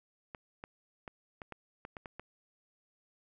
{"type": "clicks", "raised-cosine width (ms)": 0.5, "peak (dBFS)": -28, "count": 9, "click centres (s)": [0.348, 0.639, 1.078, 1.418, 1.523, 1.851, 1.968, 2.058, 2.196], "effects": []}